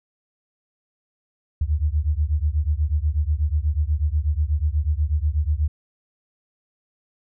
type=beating tone pair; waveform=sine; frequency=71.9 / 80.1 Hz; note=D2 / E2; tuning=-36 / -49 cents; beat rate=8.2 Hz; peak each=-21 / -22 dBFS; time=1.61-5.68 s; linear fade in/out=5 ms; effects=none